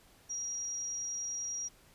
sine tone, 5710 Hz, F8, 37 cents sharp, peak -35 dBFS, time 0.29-1.69 s, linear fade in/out 20 ms, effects pink hiss -62 dBFS RMS until 1.94 s + resampled to 32000 Hz

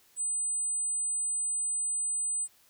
sine tone, 8100 Hz, B8, 43 cents sharp, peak -28 dBFS, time 0.16-2.48 s, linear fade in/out 50 ms, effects white hiss -63 dBFS RMS until 2.69 s

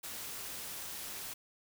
white noise, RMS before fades -43 dBFS, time 0.03-1.34 s, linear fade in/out 10 ms, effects none

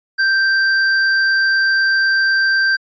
sine tone with hard clipping, 1568 Hz, G6, in tune, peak -14 dBFS, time 0.18-2.77 s, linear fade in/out 20 ms, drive 12 dB, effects resampled to 16000 Hz

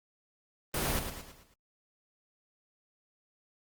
pink noise with echo, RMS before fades -31 dBFS, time 0.74-0.99 s, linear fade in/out 2 ms, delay 110 ms, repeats 5, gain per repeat -7 dB, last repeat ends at 1.54 s, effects Opus 24 kbps

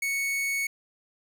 45% pulse tone, 2217 Hz, C#7, in tune, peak -26 dBFS, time 0.02-0.67 s, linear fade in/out 5 ms, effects none

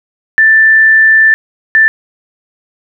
sine tone bursts at uneven times, 1769 Hz, A6, 9 cents sharp, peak -3 dBFS, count 2, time 0.38-1.34 / 1.75-1.88 s, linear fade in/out 0 ms, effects none

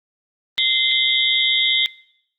sine tone cluster, 2076 / 3148 / 3394 / 3523 / 3746 Hz, C7 / G7 / G#7 / A7 / A#7, -14 / +7 / +37 / +1 / +8 cents, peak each -22 dBFS, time 0.58-1.86 s, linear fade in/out 0 ms, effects noise-tail reverb RT60 0.7 s tail -21 dB re dry + Opus 32 kbps

